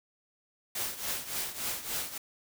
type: noise with tremolo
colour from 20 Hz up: white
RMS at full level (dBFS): -32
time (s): 0.75-2.18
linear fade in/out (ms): 5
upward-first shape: triangle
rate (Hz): 3.5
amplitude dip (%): 80
effects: none